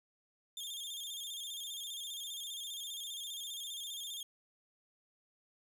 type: tone with vibrato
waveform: sawtooth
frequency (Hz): 3413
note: G#7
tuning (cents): +47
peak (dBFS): -38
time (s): 0.57-4.23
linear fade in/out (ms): 2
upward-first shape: square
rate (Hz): 15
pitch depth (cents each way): 78
effects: none